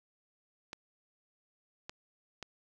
clicks, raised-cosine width 0.2 ms, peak -24 dBFS, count 3, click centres 0.731 / 1.895 / 2.427 s, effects 11-bit

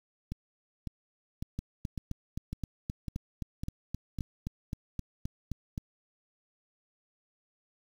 two click trains, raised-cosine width 5 ms, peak -22 / -23 dBFS, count 17 / 8, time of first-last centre 1.59-5.778 / 0.32-4.187 s, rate 3.82 / 1.81 Hz, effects 8-bit

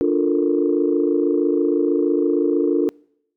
sine chord, Bb major seventh, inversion first, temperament equal, 293.7 / 349.2 / 440 / 466.2 Hz, D4 / F4 / A4 / Bb4, 0 / 0 / 0 / 0 cents, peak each -19 / -19 / -22 / -24 dBFS, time 0.01-2.89 s, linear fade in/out 0 ms, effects noise-tail reverb RT60 0.7 s tail -26 dB re dry + tanh soft clip ceiling -6 dBFS

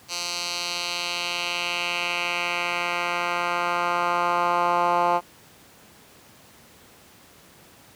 10% pulse tone with band-pass filter sweep, 174.61 Hz, F3, in tune, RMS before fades -25 dBFS, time 0.08-5.21 s, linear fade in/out 50 ms, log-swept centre 5100 to 900 Hz, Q 1.8, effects pink hiss -51 dBFS RMS until 7.95 s + high-pass 100 Hz 12 dB/octave

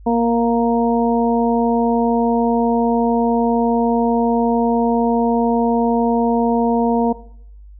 harmonic tone with a mistuned harmonic, 233.1 Hz, A#3, in tune, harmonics 1 / 2 / 3 / 4, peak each -16 / -19 / -21 / -22 dBFS, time 0.06-7.13 s, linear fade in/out 10 ms, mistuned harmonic 1, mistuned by +15 cents, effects noise-tail reverb RT60 0.7 s tail -18 dB re dry + added 50 Hz sine -37 dBFS peak until 7.79 s

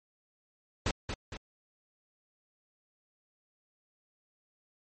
pink noise with echo, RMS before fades -29 dBFS, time 0.86-0.91 s, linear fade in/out 2 ms, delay 230 ms, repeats 2, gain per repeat -6 dB, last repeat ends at 1.37 s, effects low-pass 6000 Hz 12 dB/octave + MP3 32 kbps

